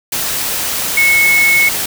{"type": "tone in noise", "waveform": "sine", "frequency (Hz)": 2195, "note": "C#7", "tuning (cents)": -18, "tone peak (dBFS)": -8, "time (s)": [0.97, 1.69], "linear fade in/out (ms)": 5, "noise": "white", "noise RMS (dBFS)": -18, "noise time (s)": [0.12, 1.86], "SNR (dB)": 7, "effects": []}